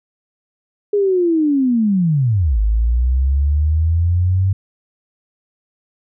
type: linear two-way sweep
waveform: sine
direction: down then up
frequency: 416.6 to 51.2 to 96.9 Hz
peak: -12 dBFS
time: 0.93-4.53 s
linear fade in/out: 5 ms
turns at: 2.59 s
effects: none